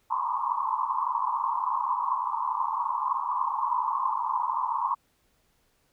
white band-pass noise, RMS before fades -28 dBFS, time 0.1-4.95 s, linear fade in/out 10 ms, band 900 to 1100 Hz, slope 96 dB/octave, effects pink hiss -69 dBFS RMS until 5.92 s

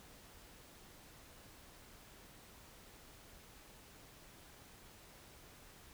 silence, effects pink hiss -59 dBFS RMS until 5.93 s

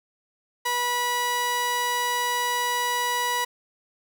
sawtooth tone pair together, 487.5 / 975 Hz, B4 / B5, -23 / -23 cents, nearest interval octave, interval 1200 cents, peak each -30 / -19 dBFS, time 0.65-3.45 s, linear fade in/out 10 ms, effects none

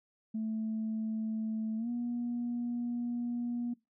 sine tone with pitch glide, 220 to 239.9 Hz, A3 to A#3, 0 to +50 cents, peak -31 dBFS, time 0.34-3.74 s, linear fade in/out 10 ms, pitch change +150 cents, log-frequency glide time 1.77-1.89 s, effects noise-tail reverb RT60 0.2 s tail -21 dB re dry + tanh soft clip ceiling -28 dBFS

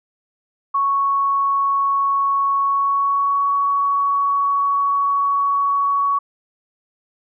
sine tone with pitch glide, 1108.7 to 1121.6 Hz, C#6 to C#6, 0 to +20 cents, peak -15 dBFS, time 0.74-6.19 s, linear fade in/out 10 ms, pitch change +20 cents, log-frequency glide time 2.61-3.47 s, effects none

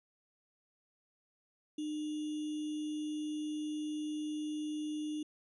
sine tone with sample-and-hold, 303.1 Hz, D#4, 45 cents flat, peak -35 dBFS, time 1.78-5.23 s, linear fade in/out 5 ms, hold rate 3150 Hz, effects resampled to 24000 Hz

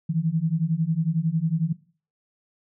sine beating tone pair, 156.4 / 167.4 Hz, D#3 / E3, +9 / +27 cents, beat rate 11 Hz, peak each -24 / -24 dBFS, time 0.09-1.73 s, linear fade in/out 10 ms, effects noise-tail reverb RT60 0.4 s tail -19 dB re dry

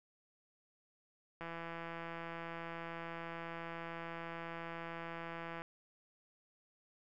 click train, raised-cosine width 0.5 ms, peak -30 dBFS, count 704, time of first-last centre 1.41-5.62 s, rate 167 Hz, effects none

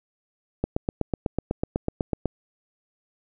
click train, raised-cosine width 2 ms, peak -10 dBFS, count 14, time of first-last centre 0.64-2.257 s, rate 8.04 Hz, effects none

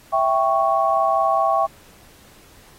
sine chord, C# diminished, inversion first, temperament equal, 659.3 / 784 / 1108.7 Hz, E5 / G5 / C#6, 0 / 0 / 0 cents, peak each -20 dBFS, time 0.12-1.67 s, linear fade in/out 20 ms, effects pink hiss -50 dBFS RMS until 2.78 s + AAC 48 kbps

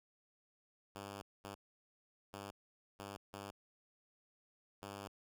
5% pulse tone bursts at uneven times, 99.8 Hz, G2, 32 cents sharp, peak -35 dBFS, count 6, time 0.95-1.22 / 1.44-1.55 / 2.33-2.51 / 2.99-3.17 / 3.33-3.51 / 4.82-5.08 s, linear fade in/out 10 ms, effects none

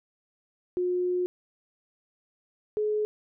sine tone pair in turn, 359.8 / 424.3 Hz, F#4 / G#4, -48 / +37 cents, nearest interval minor third, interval 285 cents, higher second, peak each -24 dBFS, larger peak neither, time 0.77-1.26 / 2.77-3.05 s, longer first, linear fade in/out 0 ms, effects none

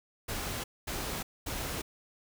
pink noise bursts, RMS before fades -36 dBFS, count 3, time 0.28-1.82 s, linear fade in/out 10 ms, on 360 ms, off 230 ms, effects none

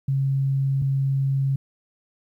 sine tone pair in turn, 136.2 / 136.2 Hz, C#3 / C#3, -30 / -30 cents, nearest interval unison, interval 0 cents, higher neither, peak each -19 dBFS, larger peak neither, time 0.08-0.82 / 0.82-1.56 s, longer neither, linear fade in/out 5 ms, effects 10-bit

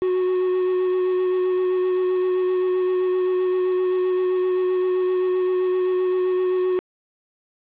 triangle tone with vibrato, 367.6 Hz, F#4, 11 cents flat, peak -16 dBFS, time 0.02-6.79 s, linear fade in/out 0 ms, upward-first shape sine, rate 7.7 Hz, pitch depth 14 cents each way, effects resampled to 8000 Hz + 7-bit

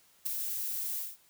violet noise with ADSR envelope, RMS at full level -30 dBFS, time 0.25-1.17 s, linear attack 13 ms, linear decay 8 ms, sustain -5 dB, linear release 190 ms, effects white hiss -64 dBFS RMS until 1.29 s

